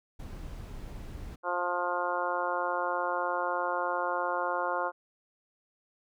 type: noise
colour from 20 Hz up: brown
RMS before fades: -41 dBFS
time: 0.19-1.36 s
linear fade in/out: 10 ms
type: harmonic tone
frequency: 176.8 Hz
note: F3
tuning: 22 cents sharp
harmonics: 2 / 3 / 4 / 5 / 6 / 7 / 8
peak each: -40 / -34 / -36 / -35 / -34 / -39 / -36 dBFS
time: 1.43-4.92 s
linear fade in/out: 50 ms
effects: none